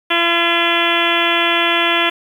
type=harmonic tone with a mistuned harmonic; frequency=340 Hz; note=F4; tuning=46 cents flat; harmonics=1 / 2 / 3 / 4 / 5 / 6 / 7 / 8 / 9 / 10; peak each=-22 / -22 / -22 / -22 / -22 / -22 / -22 / -22 / -22 / -22 dBFS; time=0.1-2.1 s; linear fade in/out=10 ms; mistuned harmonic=7; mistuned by=+19 cents; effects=7-bit